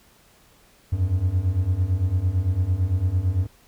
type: beating tone pair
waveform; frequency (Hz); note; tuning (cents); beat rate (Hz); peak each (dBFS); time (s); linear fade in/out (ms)
triangle; 86.5 / 95.4; F2 / G2; -16 / -47; 8.9; -22 / -19; 0.92-3.47; 10
effects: pink hiss -56 dBFS RMS until 3.67 s